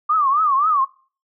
sine tone with vibrato, 1171 Hz, D6, 5 cents flat, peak -14 dBFS, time 0.09-0.85 s, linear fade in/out 10 ms, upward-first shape triangle, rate 3.8 Hz, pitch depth 200 cents each way, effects noise-tail reverb RT60 0.4 s tail -20 dB re dry

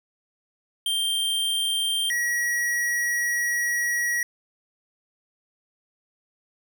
square tone pair in turn, 3167 / 1913.3 Hz, G7 / A#6, +17 / +45 cents, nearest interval major sixth, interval 872 cents, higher first, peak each -23 dBFS, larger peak neither, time 0.86-2.1 / 2.1-4.23 s, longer second, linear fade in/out 2 ms, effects none

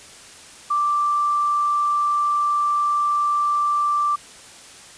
sine tone, 1174.7 Hz, D6, in tune, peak -17 dBFS, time 0.7-4.16 s, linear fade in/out 10 ms, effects white hiss -43 dBFS RMS until 4.97 s + resampled to 22050 Hz

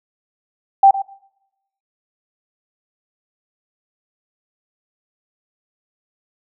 sine tone with echo, 784 Hz, G5, in tune, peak -5 dBFS, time 0.83-0.91 s, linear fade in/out 5 ms, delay 110 ms, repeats 1, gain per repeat -14 dB, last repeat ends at 1.02 s, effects noise-tail reverb RT60 0.9 s tail -24 dB re dry

